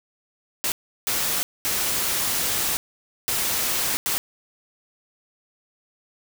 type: noise bursts at uneven times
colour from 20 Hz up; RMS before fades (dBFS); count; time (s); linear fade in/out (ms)
white; -24; 5; 0.64-0.72 / 1.07-1.43 / 1.65-2.77 / 3.28-3.97 / 4.06-4.18; 0
effects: none